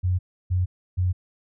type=tone bursts; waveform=sine; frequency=91 Hz; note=F#2; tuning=28 cents flat; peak=-19 dBFS; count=3; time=0.03-1.13 s; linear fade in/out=20 ms; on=160 ms; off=310 ms; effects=none